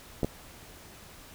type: clicks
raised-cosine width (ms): 2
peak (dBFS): -14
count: 2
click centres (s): 0.232 / 0.246
effects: pink hiss -50 dBFS RMS until 1.34 s